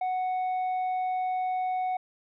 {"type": "tone with tanh clipping", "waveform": "triangle", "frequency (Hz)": 740, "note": "F#5", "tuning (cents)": 0, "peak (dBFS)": -27, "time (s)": [0.01, 1.97], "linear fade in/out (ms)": 5, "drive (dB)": 8, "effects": []}